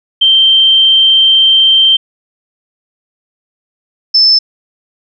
sine tone pair in turn, 3136 / 5269 Hz, G7 / E8, 0 / -2 cents, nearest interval major sixth, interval 898 cents, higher second, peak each -4 dBFS, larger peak neither, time 0.21-1.97 / 4.14-4.39 s, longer first, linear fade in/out 10 ms, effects none

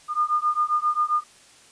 sine beating tone pair, 1212 / 1219.5 Hz, D#6 / D#6, -46 / -35 cents, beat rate 7.5 Hz, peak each -23 dBFS, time 0.08-1.24 s, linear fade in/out 50 ms, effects white hiss -52 dBFS RMS until 1.71 s + resampled to 22050 Hz

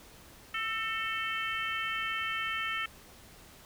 harmonic tone with a mistuned harmonic, 441.5 Hz, A4, 6 cents sharp, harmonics 3 / 4 / 5 / 6 / 7, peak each -36 / -37 / -38 / -39 / -39 dBFS, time 0.54-2.86 s, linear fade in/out 5 ms, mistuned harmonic 4, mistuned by +41 cents, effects pink hiss -54 dBFS RMS until 3.65 s

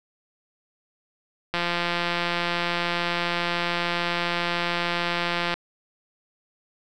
click train, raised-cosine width 0.3 ms, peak -9 dBFS, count 693, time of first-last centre 1.54-5.54 s, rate 173 Hz, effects none

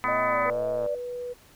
harmonic tone, 251.3 Hz, B3, 30 cents sharp, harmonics 1 / 3 / 4 / 5 / 6 / 7 / 8 / 9, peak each -39 / -39 / -28 / -28 / -40 / -36 / -32 / -36 dBFS, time 0.04-0.5 s, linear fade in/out 0 ms
click train, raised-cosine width 1 ms, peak -25 dBFS, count 92, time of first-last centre 0.05-0.863 s, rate 112 Hz
sine tone with vibrato, 607 Hz, D#5, 43 cents flat, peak -26 dBFS, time 0.08-0.95 s, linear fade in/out 5 ms, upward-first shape sine, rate 2.1 Hz, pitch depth 64 cents each way
sine tone, 490 Hz, B4, 14 cents flat, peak -31 dBFS, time 0.45-1.34 s, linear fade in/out 20 ms
effects pink hiss -55 dBFS RMS until 1.55 s

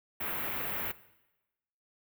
white band-stop noise, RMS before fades -35 dBFS, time 0.2-0.92 s, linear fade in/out 10 ms, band 2600 to 15000 Hz, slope 24 dB/octave, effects noise-tail reverb RT60 1.0 s tail -18 dB re dry

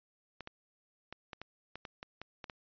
clicks, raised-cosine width 0.3 ms, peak -27 dBFS, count 11, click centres 0.407 / 0.474 / 1.126 / 1.332 / 1.416 / 1.756 / 1.852 / 2.029 / 2.216 / 2.442 / 2.498 s, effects resampled to 11025 Hz

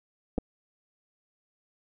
clicks, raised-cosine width 2 ms, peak -16 dBFS, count 2, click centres 0.38 / 0.384 s, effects none

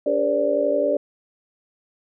sine tone cluster, 288 / 407.1 / 481.2 / 534 / 585 Hz, D4 / G#4 / B4 / C5 / D5, -34 / -35 / -45 / +35 / -7 cents, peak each -27 / -26 / -27 / -26 / -20 dBFS, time 0.06-0.97 s, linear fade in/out 5 ms, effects none

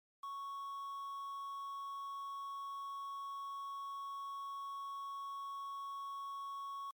triangle tone with quantisation, 1108.7 Hz, C#6, in tune, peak -40 dBFS, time 0.23-6.91 s, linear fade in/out 5 ms, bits 10, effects MP3 96 kbps

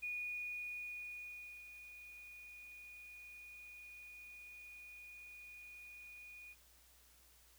sine tone with ADSR envelope, 2456 Hz, D#7, 23 cents flat, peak -39 dBFS, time 0.02-6.55 s, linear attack 18 ms, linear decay 1600 ms, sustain -13 dB, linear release 34 ms, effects added 60 Hz sine -70 dBFS peak until 7.58 s + white hiss -67 dBFS RMS until 7.58 s

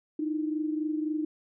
sine tone pair together, 305.8 / 329.6 Hz, D#4 / E4, -30 / 0 cents, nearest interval minor second, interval 130 cents, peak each -28 / -35 dBFS, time 0.19-1.25 s, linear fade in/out 5 ms, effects none

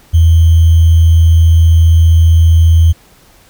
sine tone with sample-and-hold, 82.41 Hz, E2, in tune, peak -3 dBFS, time 0.13-2.93 s, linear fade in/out 20 ms, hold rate 3150 Hz, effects pink hiss -45 dBFS RMS until 3.49 s

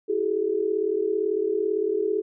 sine tone cluster, 334.3 / 389.3 / 427.2 Hz, E4 / G4 / G#4, +24 / -12 / +49 cents, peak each -31 / -26 / -24 dBFS, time 0.08-2.22 s, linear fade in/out 20 ms, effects none

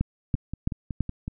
two click trains, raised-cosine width 5 ms, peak -19 / -11 dBFS, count 6 / 4, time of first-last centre 0.35-1.279 / 0.01-1.007 s, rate 5.38 / 3.01 Hz, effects none

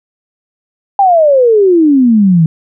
sine exponential sweep, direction down, 812 to 155.56 Hz, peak -4 dBFS, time 0.99-2.46 s, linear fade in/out 2 ms, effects none

